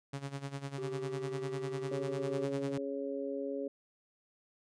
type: tone with tremolo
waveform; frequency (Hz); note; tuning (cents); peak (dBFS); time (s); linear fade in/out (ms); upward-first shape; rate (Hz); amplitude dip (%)
sawtooth; 139; C#3; +5; -32; 0.13-2.78; 5; sine; 10; 80
type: tone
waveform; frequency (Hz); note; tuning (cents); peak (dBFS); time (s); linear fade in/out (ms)
triangle; 389.3; G4; -12; -35; 0.78-2.45; 5
type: harmonic tone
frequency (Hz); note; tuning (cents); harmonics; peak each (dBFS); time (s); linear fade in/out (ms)
138.59; C#3; 0; 2 / 3 / 4; -39 / -39 / -39; 1.91-3.68; 5
effects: resampled to 22050 Hz